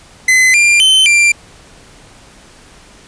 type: tone with pitch steps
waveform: 45% pulse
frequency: 2036 / 2389 / 3072 / 2370 Hz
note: C7 / D7 / G7 / D7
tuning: -48 / +29 / -36 / +15 cents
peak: -6 dBFS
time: 0.28-1.32 s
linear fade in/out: 5 ms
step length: 260 ms
effects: pink hiss -41 dBFS RMS until 3.07 s + resampled to 22050 Hz